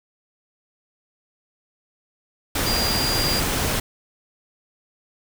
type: tone in noise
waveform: sine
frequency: 4794 Hz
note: D8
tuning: 35 cents sharp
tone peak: -23 dBFS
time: 2.66-3.4 s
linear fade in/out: 5 ms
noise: pink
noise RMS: -23 dBFS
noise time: 2.55-3.8 s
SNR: -3 dB
effects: none